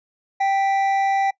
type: tone pair together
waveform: triangle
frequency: 783.4 / 1974 Hz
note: G5 / B6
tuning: -1 / -1 cents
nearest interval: octave + major third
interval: 1600 cents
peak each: -15 / -27 dBFS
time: 0.4-1.31 s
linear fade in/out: 10 ms
effects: noise-tail reverb RT60 0.1 s tail -22 dB re dry + resampled to 16000 Hz